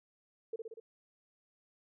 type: tone with echo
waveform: sine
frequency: 450.6 Hz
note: A4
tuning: 41 cents sharp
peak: -35 dBFS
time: 0.53-0.56 s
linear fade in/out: 5 ms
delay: 60 ms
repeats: 4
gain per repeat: -3 dB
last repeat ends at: 0.8 s
effects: none